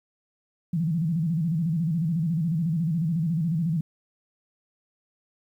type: tone with vibrato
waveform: sine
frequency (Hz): 164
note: E3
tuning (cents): -9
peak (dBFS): -22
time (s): 0.73-3.81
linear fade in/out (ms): 5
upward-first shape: square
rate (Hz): 14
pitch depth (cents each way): 110
effects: 10-bit